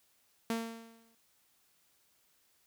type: tone with exponential decay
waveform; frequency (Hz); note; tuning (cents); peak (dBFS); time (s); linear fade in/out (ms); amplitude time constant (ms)
sawtooth; 228; A#3; -38; -26; 0.5-1.15; 2; 140
effects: white hiss -71 dBFS RMS until 2.66 s